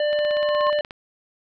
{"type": "harmonic tone", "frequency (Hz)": 594, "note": "D5", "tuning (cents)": 20, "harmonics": [1, 3, 5, 7], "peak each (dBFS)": [-19, -31, -33, -39], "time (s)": [0, 0.81], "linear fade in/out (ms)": 2}
{"type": "tone with exponential growth", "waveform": "sine", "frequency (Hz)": 1066, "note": "C6", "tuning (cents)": 32, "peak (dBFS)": -18, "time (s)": [0.01, 0.7], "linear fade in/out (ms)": 2, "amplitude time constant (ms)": 150}
{"type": "click train", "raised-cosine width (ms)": 0.3, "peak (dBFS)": -19, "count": 14, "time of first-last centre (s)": [0.13, 0.908], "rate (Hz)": 16.7}
{"effects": []}